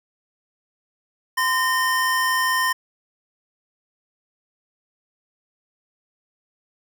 square tone pair together, 1026.6 / 1831 Hz, C6 / A#6, -33 / -32 cents, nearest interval minor seventh, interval 1001 cents, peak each -22 dBFS, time 1.37-2.73 s, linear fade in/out 10 ms, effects none

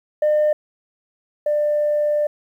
sine tone pair in turn, 604 / 594.7 Hz, D5 / D5, +48 / +22 cents, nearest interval unison, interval 26 cents, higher first, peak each -12 / -15 dBFS, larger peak first, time 0.22-0.53 / 1.46-2.27 s, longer second, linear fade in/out 5 ms, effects tanh soft clip ceiling -12 dBFS + 9-bit

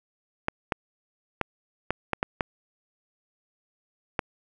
clicks, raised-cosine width 0.5 ms, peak -9 dBFS, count 8, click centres 0.484 / 0.722 / 1.413 / 1.906 / 2.133 / 2.229 / 2.408 / 4.192 s, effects none

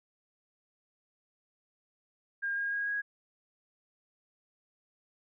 sine tone with pitch steps, 1612 / 1625.1 / 1638.3 / 1651.6 Hz, G6 / G#6 / G#6 / G#6, +48 / -38 / -24 / -10 cents, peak -30 dBFS, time 2.42-3.02 s, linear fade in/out 20 ms, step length 150 ms, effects none

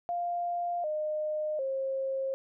sine tone with pitch steps, 698.5 / 611.6 / 535.5 Hz, F5 / D#5 / C5, 0 / -30 / +40 cents, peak -29 dBFS, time 0.09-2.34 s, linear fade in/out 0 ms, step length 750 ms, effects none

